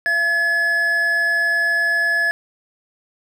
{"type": "tone pair together", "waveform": "triangle", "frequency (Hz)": [677, 1706], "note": ["E5", "G#6"], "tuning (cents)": [46, 46], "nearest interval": "octave + major third", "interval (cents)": 1600, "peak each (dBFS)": [-26, -14], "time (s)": [0.06, 2.31], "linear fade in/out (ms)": 0, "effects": []}